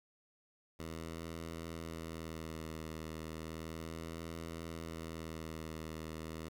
10% pulse tone with vibrato, 81 Hz, E2, 30 cents flat, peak -34 dBFS, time 0.79-6.49 s, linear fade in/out 10 ms, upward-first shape sine, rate 0.34 Hz, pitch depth 32 cents each way, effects 10-bit

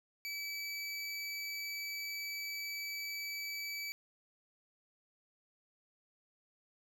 25% pulse tone, 2299 Hz, D7, 37 cents flat, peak -35 dBFS, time 0.25-3.92 s, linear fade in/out 0 ms, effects none

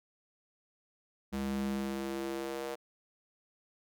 square tone with high-pass filter sweep, 67.7 Hz, C#2, 40 cents flat, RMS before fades -36 dBFS, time 1.32-2.76 s, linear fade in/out 20 ms, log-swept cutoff 150 to 500 Hz, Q 2.6, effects none

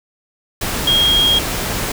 sine tone in noise, 3253 Hz, G#7, 37 cents flat, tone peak -11 dBFS, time 0.87-1.39 s, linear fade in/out 5 ms, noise pink, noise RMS -21 dBFS, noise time 0.61-1.92 s, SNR +7 dB, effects none

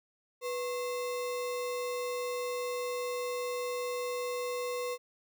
sine tone with sample-and-hold, 492.5 Hz, B4, 5 cents flat, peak -32 dBFS, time 0.41-4.98 s, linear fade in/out 50 ms, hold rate 1575 Hz, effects none

